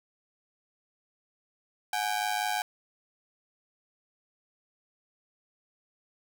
sawtooth ring-modulated tone, 784 Hz, G5, in tune, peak -21 dBFS, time 1.93-2.62 s, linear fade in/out 2 ms, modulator 52.6 Hz, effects none

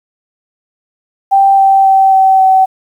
sine tone with pitch steps, 784 / 778.1 / 772.3 / 766.5 / 760.8 Hz, G5 / G5 / G5 / G5 / F#5, 0 / -13 / -26 / -39 / +48 cents, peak -4 dBFS, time 1.31-2.66 s, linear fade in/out 20 ms, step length 270 ms, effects 7-bit

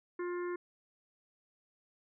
harmonic tone, 353.1 Hz, F4, 19 cents sharp, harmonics 1 / 3 / 4 / 5 / 6, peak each -35 / -45 / -50 / -50 / -55 dBFS, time 0.19-0.56 s, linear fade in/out 5 ms, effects none

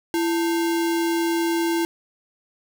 sine tone with sample-and-hold, 334.9 Hz, E4, 27 cents sharp, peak -19 dBFS, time 0.14-1.85 s, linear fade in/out 0 ms, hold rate 1225 Hz, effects none

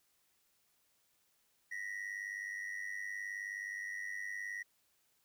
triangle ring-modulated tone, 1915 Hz, A#6, 46 cents sharp, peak -35 dBFS, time 1.71-4.63 s, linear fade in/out 10 ms, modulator 49.6 Hz, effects white hiss -75 dBFS RMS until 5.24 s

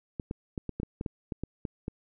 clicks, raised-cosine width 3 ms, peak -20 dBFS, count 12, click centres 0.198 / 0.311 / 0.578 / 0.693 / 0.8 / 0.832 / 1.011 / 1.062 / 1.322 / 1.436 / 1.652 / 1.881 s, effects none

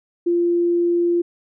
sine tone, 345.7 Hz, F4, 18 cents flat, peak -15 dBFS, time 0.26-1.22 s, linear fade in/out 10 ms, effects none

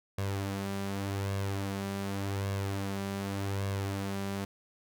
sawtooth tone with flanger, 98.5 Hz, G2, 9 cents sharp, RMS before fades -34 dBFS, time 0.18-4.45 s, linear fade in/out 5 ms, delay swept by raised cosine 1.8 to 5.2 ms, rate 0.86 Hz, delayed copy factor +0.5, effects none

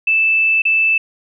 sine tone with dropouts, 2637 Hz, E7, in tune, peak -11 dBFS, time 0.07-0.98 s, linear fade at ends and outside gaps 5 ms, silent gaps 0.62-0.652 s, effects none

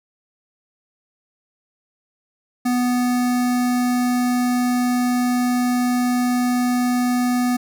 square tone with notch filter, 246.9 Hz, B3, in tune, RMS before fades -19 dBFS, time 2.65-7.57 s, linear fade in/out 10 ms, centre 3100 Hz, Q 1.9, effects none

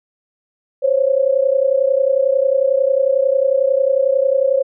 sine tone pair together, 523.3 / 554.4 Hz, C5 / C#5, 0 / 0 cents, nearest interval minor second, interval 100 cents, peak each -15 dBFS, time 0.82-4.63 s, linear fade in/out 20 ms, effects none

